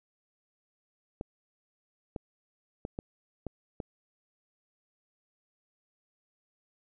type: clicks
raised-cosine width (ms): 2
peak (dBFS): -22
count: 6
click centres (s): 1.211 / 2.162 / 2.851 / 2.989 / 3.467 / 3.802
effects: none